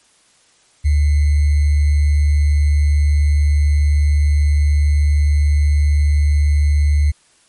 sine tone with sample-and-hold, 73.42 Hz, D2, in tune, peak -10 dBFS, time 0.84-7.12 s, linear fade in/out 20 ms, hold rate 2100 Hz, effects white hiss -54 dBFS RMS until 7.48 s + MP3 48 kbps

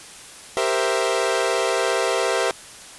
sawtooth chord, C dominant seventh, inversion second, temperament equal, 392 / 466.2 / 523.3 / 659.3 Hz, G4 / Bb4 / C5 / E5, 0 / 0 / 0 / 0 cents, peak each -21 dBFS, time 0.57-2.51 s, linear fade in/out 0 ms, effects white hiss -41 dBFS RMS until 2.98 s + resampled to 24000 Hz

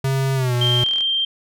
square tone with pitch glide, 134.6 to 122.01 Hz, C3 to B2, +49 to -21 cents, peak -18 dBFS, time 0.04-0.84 s, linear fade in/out 5 ms, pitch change -170 cents, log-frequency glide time 0.35-0.54 s
click train, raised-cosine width 0.2 ms, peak -18 dBFS, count 20, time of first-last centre 0.55-1.008 s, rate 41.5 Hz
sine tone, 3164 Hz, G7, 15 cents sharp, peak -17 dBFS, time 0.61-1.25 s, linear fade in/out 5 ms
effects none

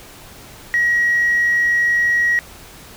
sine tone, 1904 Hz, A#6, 36 cents sharp, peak -12 dBFS, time 0.74-2.39 s, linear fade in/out 0 ms, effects tanh soft clip ceiling -9 dBFS + pink hiss -40 dBFS RMS until 2.96 s

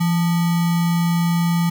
sine tone with sample-and-hold, 169.8 Hz, F3, 48 cents flat, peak -15 dBFS, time 0-1.7 s, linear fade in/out 10 ms, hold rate 1050 Hz, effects none

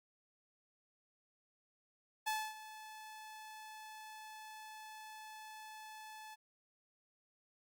sawtooth tone with ADSR envelope, 866 Hz, A5, 28 cents flat, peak -30 dBFS, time 2.26-6.36 s, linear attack 16 ms, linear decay 260 ms, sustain -16 dB, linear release 26 ms, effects Opus 48 kbps

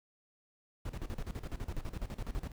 brown noise with tremolo, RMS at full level -37 dBFS, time 0.85-2.52 s, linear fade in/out 5 ms, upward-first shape square, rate 12 Hz, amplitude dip 80%, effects none

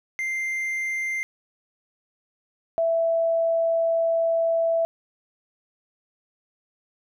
triangle / sine tone pair in turn, 2092 / 662 Hz, C7 / E5, -1 / +7 cents, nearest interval octave + minor sixth, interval 1992 cents, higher first, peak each -23 / -19 dBFS, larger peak second, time 0.19-1.23 / 2.78-4.85 s, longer second, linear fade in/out 0 ms, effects none

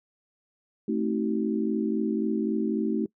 sine chord, A diminished seventh, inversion none, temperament just, 220 / 264 / 316.8 / 380.2 Hz, A3 / C4 / Eb4 / Gb4, 0 / +16 / +31 / +47 cents, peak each -27 / -33 / -29 / -31 dBFS, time 0.88-3.06 s, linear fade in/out 5 ms, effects noise-tail reverb RT60 0.1 s tail -22 dB re dry

